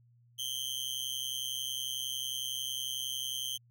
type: tone with amplitude modulation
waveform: sawtooth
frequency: 3136 Hz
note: G7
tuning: in tune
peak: -27 dBFS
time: 0.38-3.58 s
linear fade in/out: 20 ms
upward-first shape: sine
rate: 131 Hz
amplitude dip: 100%
effects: added 119 Hz sine -61 dBFS peak until 3.7 s